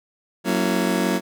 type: chord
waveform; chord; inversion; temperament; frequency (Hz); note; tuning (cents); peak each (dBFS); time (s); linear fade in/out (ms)
30% pulse; F# dominant seventh; none; just; 185 / 231.2 / 277.5 / 333; F#3 / A#3 / C#4 / E4; 0 / -14 / +2 / +18; -21 / -22 / -24 / -23; 0.44-1.21; 50
effects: none